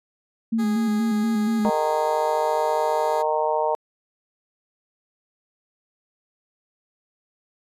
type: tone with vibrato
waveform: sine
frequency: 220 Hz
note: A3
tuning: in tune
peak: -19 dBFS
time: 0.52-1.7 s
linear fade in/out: 10 ms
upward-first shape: square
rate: 4.2 Hz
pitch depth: 48 cents each way
type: tone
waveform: 15% pulse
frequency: 412.9 Hz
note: G#4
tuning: 10 cents flat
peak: -26 dBFS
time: 0.58-3.23 s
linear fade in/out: 20 ms
type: harmonic tone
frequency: 154.2 Hz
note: D#3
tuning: 15 cents flat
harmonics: 3 / 4 / 5 / 6 / 7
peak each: -26 / -24 / -28 / -24 / -35 dBFS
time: 1.65-3.75 s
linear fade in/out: 0 ms
effects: resampled to 32000 Hz